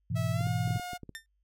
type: chord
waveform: sine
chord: E major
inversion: first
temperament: equal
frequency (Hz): 103.83 / 123.47 / 164.81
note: G#2 / B2 / E3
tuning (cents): 0 / 0 / 0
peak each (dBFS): -32 / -31 / -33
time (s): 0.1-0.78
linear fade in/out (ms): 10
type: tone with pitch glide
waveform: sawtooth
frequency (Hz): 653 to 716.2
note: E5 to F5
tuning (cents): -17 to +43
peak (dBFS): -33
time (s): 0.15-0.98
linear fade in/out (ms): 20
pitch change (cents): +160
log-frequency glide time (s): 0.32-0.48
type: clicks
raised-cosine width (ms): 3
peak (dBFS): -30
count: 9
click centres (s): 0.408 / 0.47 / 0.676 / 0.707 / 0.76 / 0.797 / 0.933 / 1.033 / 1.093
type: tone with exponential decay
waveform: sawtooth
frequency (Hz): 1800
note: A6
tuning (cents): +39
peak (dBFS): -32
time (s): 1.15-1.26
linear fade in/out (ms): 0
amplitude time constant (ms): 22
effects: noise-tail reverb RT60 0.1 s tail -26 dB re dry + added 50 Hz sine -70 dBFS peak until 1.43 s